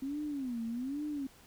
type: tone with vibrato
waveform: sine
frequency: 261.6 Hz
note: C4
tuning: in tune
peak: -34 dBFS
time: 0.02-1.27 s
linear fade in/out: 5 ms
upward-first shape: sine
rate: 1.2 Hz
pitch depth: 240 cents each way
effects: pink hiss -59 dBFS RMS until 1.46 s